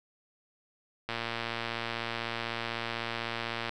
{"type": "click train", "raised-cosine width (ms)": 0.3, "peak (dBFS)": -17, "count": 303, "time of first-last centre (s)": [1.09, 3.693], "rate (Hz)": 116, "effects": []}